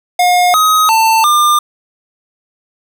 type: tone with pitch steps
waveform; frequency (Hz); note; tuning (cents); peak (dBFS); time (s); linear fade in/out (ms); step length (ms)
square; 716 / 1261 / 892 / 1200; F5 / D#6 / A5 / D6; +43 / +23 / +23 / +37; -8; 0.19-1.59; 5; 350
effects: none